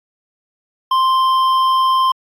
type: tone with hard clipping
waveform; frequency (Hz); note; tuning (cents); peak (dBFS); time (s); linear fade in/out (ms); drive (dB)
sine; 1046.5; C6; 0; -13; 0.91-2.12; 5; 7
effects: AAC 64 kbps